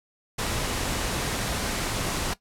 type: noise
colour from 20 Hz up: pink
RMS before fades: -28 dBFS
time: 0.38-2.34 s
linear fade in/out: 10 ms
effects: noise-tail reverb RT60 0.1 s tail -17 dB re dry + low-pass 11000 Hz 12 dB/octave